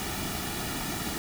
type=noise with comb filter; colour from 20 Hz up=pink; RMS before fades=-33 dBFS; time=0-1.18 s; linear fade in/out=0 ms; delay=1.9 ms; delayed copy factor=-0.6; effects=none